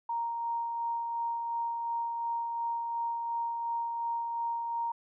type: tone with tremolo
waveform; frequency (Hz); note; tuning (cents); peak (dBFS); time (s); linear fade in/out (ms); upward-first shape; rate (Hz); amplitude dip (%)
sine; 932.3; A#5; 0; -29; 0.09-4.92; 5; sine; 2.8; 30
effects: none